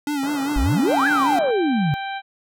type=tone with vibrato; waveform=square; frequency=283.3 Hz; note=C#4; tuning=38 cents sharp; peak=-22 dBFS; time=0.07-1.39 s; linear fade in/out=2 ms; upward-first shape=sine; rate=5 Hz; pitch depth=83 cents each way
type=band-pass noise; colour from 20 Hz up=white; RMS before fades=-35 dBFS; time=0.23-1.51 s; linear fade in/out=0 ms; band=120 to 1500 Hz; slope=48 dB/octave
type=exponential two-way sweep; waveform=sine; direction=up then down; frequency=40.36 to 1729 to 134.5 Hz; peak=-17 dBFS; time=0.56-1.94 s; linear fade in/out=0 ms; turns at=1.07 s
type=harmonic tone; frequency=784 Hz; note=G5; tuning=in tune; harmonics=1 / 2 / 3 / 4 / 5; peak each=-27 / -32 / -36 / -39 / -40 dBFS; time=0.86-2.22 s; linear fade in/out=50 ms
effects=none